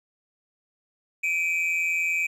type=tone pair together; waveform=triangle; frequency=2330 / 2500 Hz; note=D7 / D#7; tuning=-14 / +8 cents; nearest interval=minor second; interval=122 cents; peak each=-24 dBFS; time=1.23-2.27 s; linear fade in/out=10 ms; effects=none